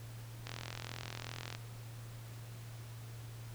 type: click train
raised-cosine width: 0.2 ms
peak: -24 dBFS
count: 47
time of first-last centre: 0.47-1.55 s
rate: 42.6 Hz
effects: added 115 Hz sine -46 dBFS peak until 3.54 s + pink hiss -56 dBFS RMS until 3.54 s